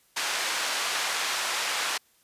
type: band-pass noise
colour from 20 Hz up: pink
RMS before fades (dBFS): -29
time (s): 0.16-1.98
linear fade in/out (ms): 10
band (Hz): 1000 to 7500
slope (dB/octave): 12
effects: white hiss -64 dBFS RMS until 2.23 s + resampled to 32000 Hz

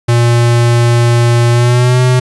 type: tone with pitch glide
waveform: square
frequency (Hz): 118.8 to 126.59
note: A#2 to B2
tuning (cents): +33 to +43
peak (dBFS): -7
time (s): 0.08-2.2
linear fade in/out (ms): 10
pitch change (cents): +110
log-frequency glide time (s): 1.51-2.01
effects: resampled to 24000 Hz + 8-bit

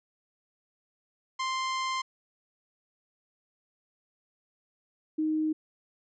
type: tone pair in turn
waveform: sawtooth / sine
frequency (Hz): 1047 / 311.3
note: C6 / D#4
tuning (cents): +1 / +1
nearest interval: octave + major sixth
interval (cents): 2100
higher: first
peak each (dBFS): -25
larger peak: neither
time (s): 1.39-2.02 / 5.18-5.53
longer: first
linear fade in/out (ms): 10
effects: resampled to 16000 Hz

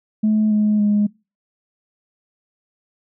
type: tone with pitch steps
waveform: sine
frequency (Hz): 215 / 211.2 / 207.4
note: A3 / G#3 / G#3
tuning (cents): -40 / +29 / -2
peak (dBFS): -12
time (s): 0.23-1.07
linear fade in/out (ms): 10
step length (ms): 280
effects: noise-tail reverb RT60 0.3 s tail -25 dB re dry + tanh soft clip ceiling -10 dBFS

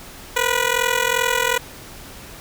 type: ring-modulated tone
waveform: 10% pulse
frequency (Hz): 489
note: B4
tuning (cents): -17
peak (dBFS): -6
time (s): 0.36-1.58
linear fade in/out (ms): 5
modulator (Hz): 21.3
effects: pink hiss -39 dBFS RMS until 2.4 s

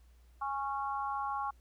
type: harmonic tone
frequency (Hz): 275.4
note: C#4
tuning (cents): -11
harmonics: 3 / 4 / 5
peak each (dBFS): -36 / -36 / -43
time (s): 0.41-1.51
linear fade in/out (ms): 10
effects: added 60 Hz sine -58 dBFS peak until 1.6 s + pink hiss -72 dBFS RMS until 1.6 s

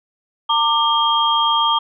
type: tone cluster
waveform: sine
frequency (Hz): 912 / 1185 / 3221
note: A#5 / D6 / G7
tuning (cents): -38 / +15 / +46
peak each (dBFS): -18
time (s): 0.49-1.79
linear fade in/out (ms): 10
effects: none

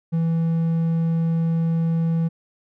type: tone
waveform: triangle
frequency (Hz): 164.81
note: E3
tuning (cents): 0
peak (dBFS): -16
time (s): 0.12-2.29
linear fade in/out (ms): 20
effects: none

